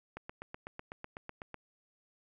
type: click train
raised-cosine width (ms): 0.5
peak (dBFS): -27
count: 12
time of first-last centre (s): 0.17-1.543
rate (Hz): 8.01
effects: none